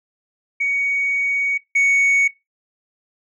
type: tone pair in turn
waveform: sine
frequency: 2241 / 2227 Hz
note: C#7 / C#7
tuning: +18 / +7 cents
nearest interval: unison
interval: 11 cents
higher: first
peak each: -16 / -10 dBFS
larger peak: second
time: 0.6-1.58 / 1.75-2.28 s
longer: first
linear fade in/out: 10 ms
effects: noise-tail reverb RT60 0.2 s tail -19 dB re dry + tanh soft clip ceiling -12 dBFS

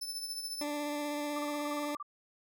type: tone with tremolo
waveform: sawtooth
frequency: 5274 Hz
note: E8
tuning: in tune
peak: -32 dBFS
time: 0.01-0.64 s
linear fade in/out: 10 ms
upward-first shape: triangle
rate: 14 Hz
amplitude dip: 60%
type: tone with vibrato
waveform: 20% pulse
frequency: 293.7 Hz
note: D4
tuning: in tune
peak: -29 dBFS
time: 0.61-1.95 s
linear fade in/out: 2 ms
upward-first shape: square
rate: 16 Hz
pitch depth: 12 cents each way
type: tone bursts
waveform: sine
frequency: 1174.7 Hz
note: D6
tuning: in tune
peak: -38 dBFS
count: 12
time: 1.36-2.028 s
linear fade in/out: 5 ms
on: 30 ms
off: 28 ms
effects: none

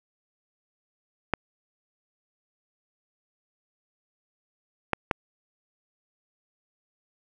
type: clicks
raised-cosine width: 0.5 ms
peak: -7 dBFS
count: 3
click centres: 1.337 / 4.933 / 5.112 s
effects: none

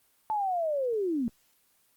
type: linear sweep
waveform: sine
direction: down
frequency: 880 to 220 Hz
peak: -26 dBFS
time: 0.3-1.28 s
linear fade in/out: 0 ms
effects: white hiss -67 dBFS RMS until 1.96 s + Opus 24 kbps

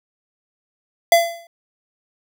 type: tone with exponential decay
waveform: square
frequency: 678 Hz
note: E5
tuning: 49 cents sharp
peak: -7 dBFS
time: 1.12-1.47 s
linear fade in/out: 2 ms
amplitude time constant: 75 ms
effects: none

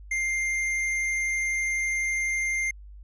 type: tone with hard clipping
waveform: sine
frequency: 2104 Hz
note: C7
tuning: 9 cents sharp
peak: -26 dBFS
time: 0.11-2.71 s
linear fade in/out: 5 ms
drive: 8 dB
effects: added 50 Hz sine -42 dBFS peak until 3.03 s

